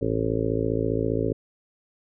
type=harmonic tone with a mistuned harmonic; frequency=55 Hz; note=A1; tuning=in tune; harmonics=1 / 2 / 3 / 4 / 5 / 6 / 7 / 8 / 9 / 10; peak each=-36 / -29 / -33 / -39 / -29 / -34 / -30 / -28 / -34 / -34 dBFS; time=0.01-1.33 s; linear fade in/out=10 ms; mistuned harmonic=1; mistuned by=-90 cents; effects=none

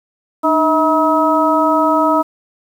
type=harmonic tone with a mistuned harmonic; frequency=320 Hz; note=D#4; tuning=49 cents sharp; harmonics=1 / 2 / 3 / 4; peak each=-16 / -16 / -16 / -16 dBFS; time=0.43-2.23 s; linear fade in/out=20 ms; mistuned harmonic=1; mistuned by=-90 cents; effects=7-bit

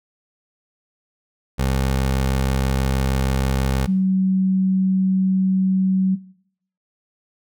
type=tone pair in turn; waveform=20% pulse / sine; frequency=66.3 / 188.88 Hz; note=C2 / F#3; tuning=+23 / +36 cents; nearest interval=octave + tritone; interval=1813 cents; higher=second; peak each=-13 / -15 dBFS; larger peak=first; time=1.58-3.87 / 3.87-6.16 s; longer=neither; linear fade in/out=20 ms; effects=noise-tail reverb RT60 0.7 s tail -20 dB re dry

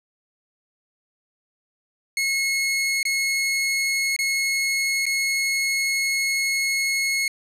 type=tone with dropouts; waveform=sawtooth; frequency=2174 Hz; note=C#7; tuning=34 cents flat; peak=-17 dBFS; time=2.17-7.28 s; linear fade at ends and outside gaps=2 ms; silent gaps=3.03-3.052 / 4.164-4.189 / 5.056-5.064 s; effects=low-pass 12000 Hz 12 dB/octave

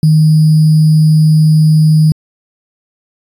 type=tone with sample-and-hold; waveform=sine; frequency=155.6 Hz; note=D#3; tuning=in tune; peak=-4 dBFS; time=0.03-2.12 s; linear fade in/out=2 ms; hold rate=4900 Hz; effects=resampled to 32000 Hz

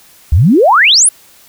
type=exponential sweep; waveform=sine; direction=up; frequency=66 to 11080 Hz; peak=-4 dBFS; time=0.32-1.09 s; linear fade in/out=5 ms; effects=white hiss -43 dBFS RMS until 1.48 s

